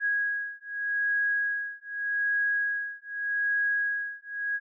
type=beating tone pair; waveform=sine; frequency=1652 / 1652.83 Hz; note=G#6 / G#6; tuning=-10 / -9 cents; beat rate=0.83 Hz; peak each=-29 dBFS; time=0-4.6 s; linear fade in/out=50 ms; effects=none